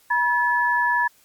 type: tone pair together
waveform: sine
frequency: 966.4 / 1722 Hz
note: B5 / A6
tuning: -38 / -38 cents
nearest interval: minor seventh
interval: 1000 cents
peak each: -20 dBFS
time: 0.1-1.08 s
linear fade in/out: 10 ms
effects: white hiss -57 dBFS RMS until 1.24 s + MP3 96 kbps